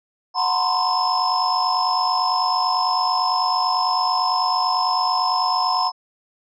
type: tone cluster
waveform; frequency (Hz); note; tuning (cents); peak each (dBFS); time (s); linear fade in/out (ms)
sine; 738 / 915 / 1006 / 1055 / 5230; F#5 / A#5 / B5 / C6 / E8; -5 / -32 / +32 / +14 / -15; -23; 0.34-5.92; 50
effects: tanh soft clip ceiling -10 dBFS